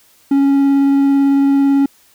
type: tone with vibrato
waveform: triangle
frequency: 277.2 Hz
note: C#4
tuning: in tune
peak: -7 dBFS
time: 0.31-1.86 s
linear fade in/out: 5 ms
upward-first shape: sine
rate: 18 Hz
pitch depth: 8 cents each way
effects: white hiss -51 dBFS RMS until 2.14 s